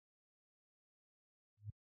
sine tone with exponential growth, 104.2 Hz, G#2, 6 cents sharp, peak -39 dBFS, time 1.57-1.7 s, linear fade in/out 5 ms, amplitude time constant 27 ms, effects high-pass 60 Hz 12 dB/octave

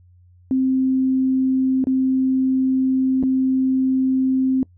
sine tone with dropouts, 261.8 Hz, C4, 1 cent sharp, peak -15 dBFS, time 0.51-4.63 s, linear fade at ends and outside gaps 1 ms, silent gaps 1.841-1.87 / 3.228-3.235 s, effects noise-tail reverb RT60 0.1 s tail -23 dB re dry + added 89 Hz sine -48 dBFS peak until 4.77 s

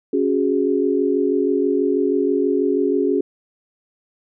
sine chord, C# suspended fourth, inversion none, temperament just, 277.2 / 369.6 / 415.8 Hz, C#4 / F#4 / G#4, 0 / -2 / +2 cents, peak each -20 dBFS, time 0.13-3.21 s, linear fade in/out 5 ms, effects none

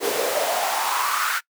pink noise with high-pass filter sweep, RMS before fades -23 dBFS, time 0-1.41 s, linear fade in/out 50 ms, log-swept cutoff 400 to 1500 Hz, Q 5.1, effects noise-tail reverb RT60 0.1 s tail -22 dB re dry

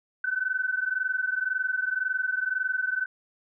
sine tone pair together, 1504 / 1525.9 Hz, F#6 / G6, +28 / -47 cents, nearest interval unison, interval 25 cents, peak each -28 dBFS, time 0.24-3.06 s, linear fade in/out 5 ms, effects none

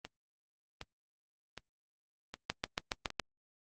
two click trains, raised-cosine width 0.2 ms, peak -14 / -24 dBFS, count 6 / 5, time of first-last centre 2.5-3.197 / 0.05-3.103 s, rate 7.17 / 1.31 Hz, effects Opus 32 kbps

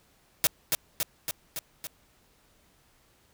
white noise with echo, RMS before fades -22 dBFS, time 0.44-0.47 s, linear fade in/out 0 ms, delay 280 ms, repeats 5, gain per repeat -3 dB, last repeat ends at 1.87 s, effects pink hiss -64 dBFS RMS until 3.33 s

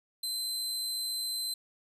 sawtooth tone, 4077 Hz, C8, 46 cents flat, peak -29 dBFS, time 0.23-1.54 s, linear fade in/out 5 ms, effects resampled to 32000 Hz + 11-bit

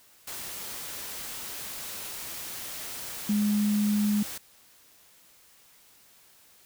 sine tone in noise, 208.2 Hz, G#3, 5 cents sharp, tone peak -22 dBFS, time 3.29-4.23 s, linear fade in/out 5 ms, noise white, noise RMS -38 dBFS, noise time 0.27-4.38 s, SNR +13 dB, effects white hiss -58 dBFS RMS until 6.65 s

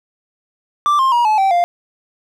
triangle tone with pitch steps, 1174.7 / 1058.7 / 954.2 / 859.9 / 775 / 698.5 Hz, D6 / C6 / A#5 / A5 / G5 / F5, 0 / +20 / +40 / -40 / -20 / 0 cents, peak -9 dBFS, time 0.86-1.64 s, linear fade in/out 0 ms, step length 130 ms, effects none

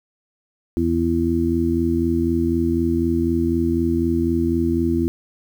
harmonic tone, 84 Hz, E2, 33 cents sharp, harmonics 1 / 2 / 3 / 4, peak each -24 / -28 / -21 / -20 dBFS, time 0.77-5.08 s, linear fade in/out 0 ms, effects 8-bit

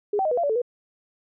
sine tone with pitch steps, 412.8 / 769 / 622 / 491.8 / 684 / 574 / 440.5 / 486.5 Hz, G#4 / G5 / D#5 / B4 / F5 / D5 / A4 / B4, -10 / -33 / -1 / -7 / -36 / -40 / +2 / -26 cents, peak -20 dBFS, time 0.13-0.618 s, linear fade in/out 5 ms, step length 61 ms, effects none

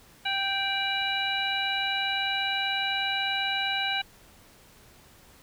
harmonic tone with a mistuned harmonic, 784 Hz, G5, in tune, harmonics 1 / 2 / 3 / 4 / 5, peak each -32 / -32 / -32 / -32 / -32 dBFS, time 0.25-4.02 s, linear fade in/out 10 ms, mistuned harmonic 4, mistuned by -130 cents, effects pink hiss -55 dBFS RMS until 5.42 s

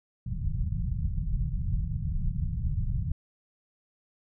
pink low-pass noise, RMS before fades -29 dBFS, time 0.26-3.12 s, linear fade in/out 5 ms, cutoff 170 Hz, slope 48 dB/octave, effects none

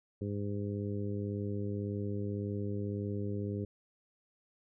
harmonic tone, 101.8 Hz, G#2, 34 cents flat, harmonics 1 / 2 / 3 / 4 / 5, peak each -36 / -39 / -42 / -41 / -47 dBFS, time 0.21-3.65 s, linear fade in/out 5 ms, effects none

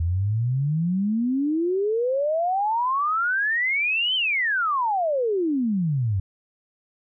sine exponential two-way sweep, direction up then down, 80.6 to 3136 to 91.2 Hz, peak -20 dBFS, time 0-6.2 s, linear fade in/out 5 ms, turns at 4.15 s, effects none

